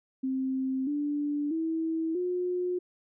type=tone with pitch steps; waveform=sine; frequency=263.2 / 292 / 324 / 359.5 Hz; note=C4 / D4 / E4 / F#4; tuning=+10 / -10 / -30 / -50 cents; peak=-27 dBFS; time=0.23-2.79 s; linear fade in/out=10 ms; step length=640 ms; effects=none